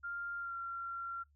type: tone with pitch glide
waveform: sine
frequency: 1396.9 to 1372.1 Hz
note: F6 to F6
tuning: 0 to -31 cents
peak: -38 dBFS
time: 0.03-1.24 s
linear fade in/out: 20 ms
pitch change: -31 cents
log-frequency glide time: 0.38-0.55 s
effects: noise-tail reverb RT60 0.1 s tail -21 dB re dry + added 72 Hz sine -66 dBFS peak until 1.35 s